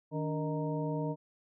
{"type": "harmonic tone with a mistuned harmonic", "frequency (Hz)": 155.2, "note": "D#3", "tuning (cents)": -4, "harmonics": [1, 2, 3, 4, 6], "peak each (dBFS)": [-34, -37, -39, -40, -42], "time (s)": [0.11, 1.16], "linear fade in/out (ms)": 50, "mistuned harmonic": 2, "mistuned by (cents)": -120, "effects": []}